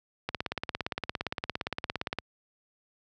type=click train; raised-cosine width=0.3 ms; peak=-14 dBFS; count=34; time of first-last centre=0.29-2.187 s; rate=17.4 Hz; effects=high-pass 60 Hz 12 dB/octave